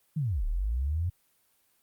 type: linear two-way sweep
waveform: sine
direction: down then up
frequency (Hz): 164.81 to 33.7 to 91.5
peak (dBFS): -26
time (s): 0.16-1.1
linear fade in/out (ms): 10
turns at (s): 0.45
effects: white hiss -69 dBFS RMS until 1.82 s + Opus 32 kbps